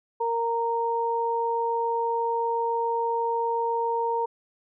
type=tone pair together; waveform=sine; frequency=463.9 / 927 Hz; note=A#4 / A#5; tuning=-8 / -10 cents; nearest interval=octave; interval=1198 cents; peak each=-27 / -25 dBFS; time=0.2-4.26 s; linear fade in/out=10 ms; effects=none